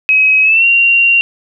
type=tone with pitch glide; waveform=sine; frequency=2546 to 2760 Hz; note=D#7 to F7; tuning=+39 to -21 cents; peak=-6 dBFS; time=0.09-1.21 s; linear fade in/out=0 ms; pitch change=+140 cents; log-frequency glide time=0.43-0.66 s; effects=none